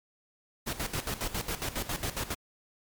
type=noise with tremolo; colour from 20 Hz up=pink; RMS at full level=-32 dBFS; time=0.66-2.35 s; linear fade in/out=20 ms; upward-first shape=square; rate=7.3 Hz; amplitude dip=75%; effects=MP3 96 kbps